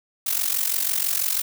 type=noise with amplitude modulation; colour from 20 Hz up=blue; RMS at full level=-20 dBFS; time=0.26-1.42 s; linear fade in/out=10 ms; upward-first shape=sine; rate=46.1 Hz; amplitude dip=80%; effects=none